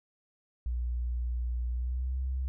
sine tone with pitch glide, 60.3 to 65 Hz, B1 to C2, -41 to -11 cents, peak -29 dBFS, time 0.66-2.48 s, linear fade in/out 0 ms, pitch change +130 cents, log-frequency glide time 1.71-2.18 s, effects none

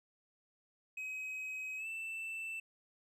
triangle tone with pitch glide, 2536 to 2659 Hz, D#7 to E7, +32 to +14 cents, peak -38 dBFS, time 0.97-2.6 s, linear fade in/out 5 ms, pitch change +82 cents, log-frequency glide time 1.77-1.87 s, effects none

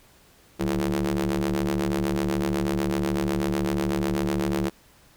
sawtooth ring-modulated tone, 73.42 Hz, D2, in tune, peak -16 dBFS, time 0.59-4.7 s, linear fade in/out 20 ms, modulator 261 Hz, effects pink hiss -56 dBFS RMS until 5.16 s

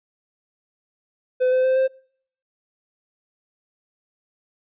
triangle tone with pitch steps, 508 / 513.9 / 519.9 / 525.9 Hz, B4 / C5 / C5 / C5, +49 / -31 / -11 / +9 cents, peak -14 dBFS, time 1.4-1.88 s, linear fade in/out 20 ms, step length 120 ms, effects noise-tail reverb RT60 0.6 s tail -26 dB re dry + resampled to 8000 Hz

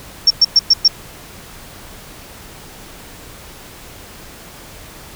sine tone bursts, 5480 Hz, F8, 34 cents flat, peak -5 dBFS, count 5, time 0.27-0.88 s, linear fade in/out 5 ms, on 34 ms, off 110 ms, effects pink hiss -37 dBFS RMS until 5.15 s

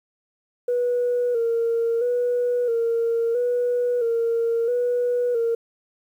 sine tone with vibrato, 475 Hz, A#4, 33 cents sharp, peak -18 dBFS, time 0.68-5.55 s, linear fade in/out 5 ms, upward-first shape square, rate 0.75 Hz, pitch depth 47 cents each way, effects tanh soft clip ceiling -15 dBFS + 9-bit

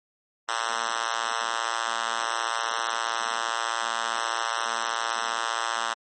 5% pulse tone with high-pass filter, 115.1 Hz, A#2, 22 cents flat, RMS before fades -28 dBFS, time 0.48-5.94 s, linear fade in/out 10 ms, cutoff 1100 Hz, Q 1.1, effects MP3 32 kbps

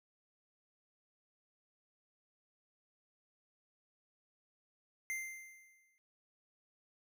square tone with exponential decay, 2089 Hz, C7, 3 cents flat, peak -36 dBFS, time 5.1-5.98 s, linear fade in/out 0 ms, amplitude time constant 190 ms, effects none

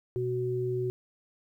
sine tone pair together, 123.9 / 371.3 Hz, B2 / F#4, +6 / +6 cents, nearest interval octave + perfect fifth, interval 1900 cents, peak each -32 / -29 dBFS, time 0.16-0.9 s, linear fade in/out 0 ms, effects 11-bit

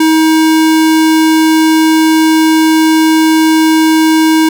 square tone, 317.6 Hz, D#4, 36 cents sharp, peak -6 dBFS, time 0-4.49 s, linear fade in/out 5 ms, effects none

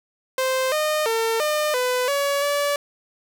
sawtooth tone with pitch steps, 521 / 612 / 452.4 / 605 / 501 / 565 / 575 Hz, C5 / D#5 / A4 / D#5 / B4 / C#5 / D5, -7 / -29 / +48 / -49 / +25 / +33 / -37 cents, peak -16 dBFS, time 0.38-2.76 s, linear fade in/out 2 ms, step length 340 ms, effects none

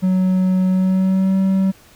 triangle tone with pitch glide, 185.8 to 191.47 Hz, F#3 to G3, +7 to -40 cents, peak -11 dBFS, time 0.02-1.72 s, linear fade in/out 20 ms, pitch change +53 cents, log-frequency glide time 0.68-1.37 s, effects pink hiss -48 dBFS RMS until 1.95 s

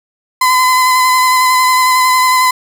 35% pulse tone with vibrato, 1018 Hz, C6, 48 cents flat, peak -6 dBFS, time 0.41-2.51 s, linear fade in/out 5 ms, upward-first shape square, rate 11 Hz, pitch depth 13 cents each way, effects none

